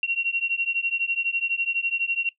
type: beating tone pair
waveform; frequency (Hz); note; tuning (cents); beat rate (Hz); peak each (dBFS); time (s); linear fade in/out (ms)
sine; 2738 / 2750; F7 / F7; -35 / -27; 12; -25 / -25; 0.03-2.29; 2
effects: noise-tail reverb RT60 0.1 s tail -19 dB re dry